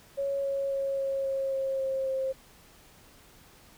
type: tone with pitch steps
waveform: sine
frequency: 554.4 / 550.9 / 547.4 / 543.9 / 540.5 / 537.1 / 533.7 / 530.3 Hz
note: C#5 / C#5 / C#5 / C#5 / C#5 / C5 / C5 / C5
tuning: 0 / -11 / -22 / -33 / -44 / +45 / +34 / +23 cents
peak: -27 dBFS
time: 0.17-2.33 s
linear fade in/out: 20 ms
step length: 270 ms
effects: pink hiss -56 dBFS RMS until 3.77 s